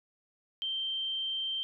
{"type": "tone", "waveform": "sine", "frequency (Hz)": 3136, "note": "G7", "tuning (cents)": 0, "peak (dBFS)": -31, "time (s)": [0.62, 1.63], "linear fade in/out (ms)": 0, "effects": []}